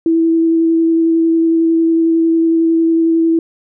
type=tone with vibrato; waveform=sine; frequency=328.5 Hz; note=E4; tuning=6 cents flat; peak=-9 dBFS; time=0.06-3.39 s; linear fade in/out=2 ms; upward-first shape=square; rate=11 Hz; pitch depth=8 cents each way; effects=none